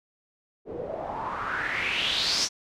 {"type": "noise with low-pass filter sweep", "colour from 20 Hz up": "white", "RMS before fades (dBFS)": -29, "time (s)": [0.65, 2.49], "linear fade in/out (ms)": 50, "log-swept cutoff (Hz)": [410, 5900], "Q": 4.8, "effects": []}